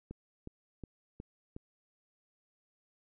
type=click train; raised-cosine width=3 ms; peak=-30 dBFS; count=5; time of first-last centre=0.11-1.565 s; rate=2.75 Hz; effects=none